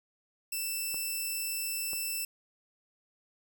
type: tone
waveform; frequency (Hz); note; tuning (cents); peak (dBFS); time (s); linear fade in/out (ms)
5% pulse; 2659; E7; +14; -23; 0.52-2.25; 5
type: clicks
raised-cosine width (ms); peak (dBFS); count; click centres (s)
1; -30; 2; 0.944 / 1.933
effects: none